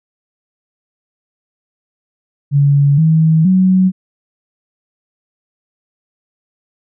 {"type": "tone with pitch steps", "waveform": "sine", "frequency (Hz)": [142, 159.7, 186.5], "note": ["C#3", "D#3", "F#3"], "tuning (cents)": [42, 45, 14], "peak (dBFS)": -7, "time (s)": [2.51, 3.92], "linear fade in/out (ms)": 50, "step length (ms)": 470, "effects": []}